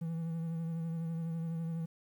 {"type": "tone with vibrato", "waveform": "triangle", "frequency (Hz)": 164.81, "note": "E3", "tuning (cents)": 0, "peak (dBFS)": -32, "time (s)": [0.01, 1.86], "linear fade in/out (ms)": 10, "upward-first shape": "triangle", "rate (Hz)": 12, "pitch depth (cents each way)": 35, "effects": ["11-bit"]}